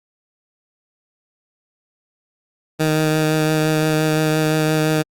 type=tone with vibrato; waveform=15% pulse; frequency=155.56 Hz; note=D#3; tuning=in tune; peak=-9 dBFS; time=2.79-5.03 s; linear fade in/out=20 ms; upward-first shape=triangle; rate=5.8 Hz; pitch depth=15 cents each way; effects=Opus 48 kbps